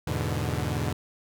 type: chord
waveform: sawtooth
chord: E dominant seventh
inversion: none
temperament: equal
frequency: 82.41 / 103.83 / 123.47 / 146.83 Hz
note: E2 / G#2 / B2 / D3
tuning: 0 / 0 / 0 / 0 cents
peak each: -28 dBFS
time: 0.07-0.93 s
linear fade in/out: 5 ms
effects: none